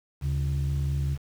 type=tone pair together; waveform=sine; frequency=73.42 / 138.49 Hz; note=D2 / C#3; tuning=0 / -1 cents; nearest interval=major seventh; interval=1099 cents; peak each=-25 dBFS; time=0.21-1.18 s; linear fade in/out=50 ms; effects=tanh soft clip ceiling -21 dBFS + 8-bit